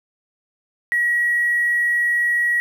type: tone with hard clipping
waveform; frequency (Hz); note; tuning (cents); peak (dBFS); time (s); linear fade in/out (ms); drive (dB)
triangle; 1913; A#6; +44; -16; 0.92-2.6; 0; 3
effects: none